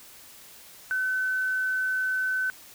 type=tone; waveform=sine; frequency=1518 Hz; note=F#6; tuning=44 cents sharp; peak=-24 dBFS; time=0.91-2.5 s; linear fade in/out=0 ms; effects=white hiss -49 dBFS RMS until 2.74 s